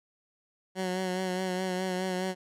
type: tone with vibrato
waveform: 15% pulse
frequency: 185 Hz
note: F#3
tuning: in tune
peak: -23 dBFS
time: 0.75-2.35 s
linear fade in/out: 50 ms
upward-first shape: sine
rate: 4.8 Hz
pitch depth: 32 cents each way
effects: low-pass 10000 Hz 12 dB/octave